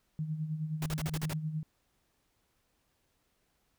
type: tone with tremolo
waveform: sine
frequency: 155.56 Hz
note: D#3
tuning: in tune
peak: -30 dBFS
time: 0.19-1.63 s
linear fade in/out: 0 ms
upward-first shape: sine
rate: 9.6 Hz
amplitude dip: 60%
type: noise bursts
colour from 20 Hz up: pink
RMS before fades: -38 dBFS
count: 7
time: 0.82-1.334 s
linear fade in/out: 2 ms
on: 40 ms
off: 39 ms
effects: pink hiss -75 dBFS RMS until 3.78 s